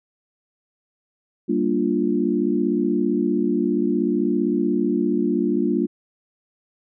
sine chord, G minor seventh, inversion none, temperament equal, 196 / 233.1 / 293.7 / 349.2 Hz, G3 / Bb3 / D4 / F4, 0 / 0 / 0 / 0 cents, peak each -25 / -23 / -23 / -23 dBFS, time 1.48-5.87 s, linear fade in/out 20 ms, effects none

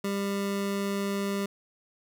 25% pulse tone, 199.2 Hz, G3, 28 cents sharp, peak -24 dBFS, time 0.04-1.46 s, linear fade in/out 5 ms, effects none

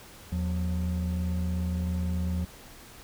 triangle tone pair together, 80.75 / 179.4 Hz, E2 / F3, -35 / +47 cents, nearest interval octave + major second, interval 1382 cents, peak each -26 / -29 dBFS, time 0.32-2.45 s, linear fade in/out 5 ms, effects pink hiss -49 dBFS RMS until 3.03 s

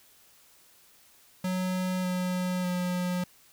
square tone with pitch steps, 184.2 / 181.98 / 179.79 Hz, F#3 / F#3 / F#3, -7 / -28 / -49 cents, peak -28 dBFS, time 1.44-3.24 s, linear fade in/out 5 ms, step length 600 ms, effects white hiss -59 dBFS RMS until 3.52 s

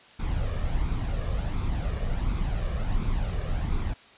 brown noise with flanger, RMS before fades -27 dBFS, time 0.19-3.94 s, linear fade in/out 10 ms, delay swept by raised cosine 0.83 to 1.75 ms, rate 1.4 Hz, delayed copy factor +0.55, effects white hiss -52 dBFS RMS until 4.17 s + resampled to 8000 Hz

